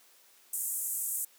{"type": "band-pass noise", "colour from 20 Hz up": "pink", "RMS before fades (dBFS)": -34, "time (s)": [0.53, 1.25], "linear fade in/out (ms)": 5, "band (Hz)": [7600, 15000], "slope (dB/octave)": 48, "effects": ["white hiss -61 dBFS RMS until 1.38 s", "high-pass 300 Hz 12 dB/octave"]}